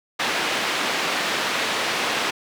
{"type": "band-pass noise", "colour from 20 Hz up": "white", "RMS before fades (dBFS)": -24, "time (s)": [0.19, 2.31], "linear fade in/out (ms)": 10, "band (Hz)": [230, 3000], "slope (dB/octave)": 12, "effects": []}